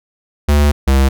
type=tone pair in turn; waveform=square; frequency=73 / 67.29 Hz; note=D2 / C2; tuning=-10 / +49 cents; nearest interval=minor second; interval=141 cents; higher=first; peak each=-9 / -9 dBFS; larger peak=neither; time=0.48-0.72 / 0.87-1.09 s; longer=first; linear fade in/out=10 ms; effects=none